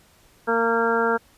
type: harmonic tone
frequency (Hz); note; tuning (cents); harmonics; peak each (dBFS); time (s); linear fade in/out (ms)
230; A#3; -23; 1 / 2 / 3 / 4 / 5 / 6 / 7; -28 / -22 / -29 / -26 / -34 / -24 / -29; 0.47-1.18; 20
effects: pink hiss -56 dBFS RMS until 1.37 s + resampled to 32000 Hz